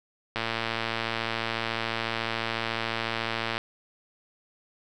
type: click train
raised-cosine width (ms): 0.3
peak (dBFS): -12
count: 368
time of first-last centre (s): 0.36-3.579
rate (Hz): 114
effects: none